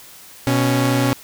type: tone pair together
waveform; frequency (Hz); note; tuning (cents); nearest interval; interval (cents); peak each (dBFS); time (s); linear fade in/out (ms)
sawtooth; 123.59 / 277.1; B2 / C#4; +2 / -1; octave + major second; 1397; -14; 0.47-1.13; 0
effects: white hiss -42 dBFS RMS until 1.23 s